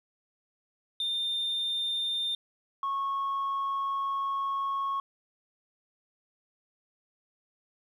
sine tone pair in turn, 3611 / 1098.6 Hz, A7 / C#6, +44 / -16 cents, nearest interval octave + major sixth, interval 2060 cents, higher first, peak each -26 / -26 dBFS, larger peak neither, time 1-2.35 / 2.83-5 s, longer second, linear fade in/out 2 ms, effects tanh soft clip ceiling -26 dBFS + 11-bit

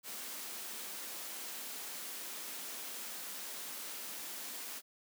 white high-pass noise, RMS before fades -44 dBFS, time 0.03-4.82 s, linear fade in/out 50 ms, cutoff 180 Hz, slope 96 dB/octave, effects none

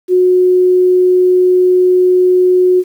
sine tone, 364.9 Hz, F#4, 24 cents flat, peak -6 dBFS, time 0.08-2.84 s, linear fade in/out 50 ms, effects 7-bit

